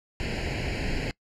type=noise with comb filter; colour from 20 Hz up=pink; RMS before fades=-29 dBFS; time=0.2-1.11 s; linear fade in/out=0 ms; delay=0.42 ms; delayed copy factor=+0.9; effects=noise-tail reverb RT60 0.1 s tail -23 dB re dry + low-pass 4000 Hz 12 dB/octave